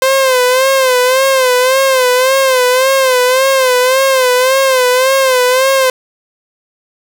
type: tone with vibrato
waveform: sawtooth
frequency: 518 Hz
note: C5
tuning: 17 cents flat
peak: -4 dBFS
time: 0.02-5.9 s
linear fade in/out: 2 ms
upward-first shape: sine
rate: 1.8 Hz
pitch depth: 72 cents each way
effects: none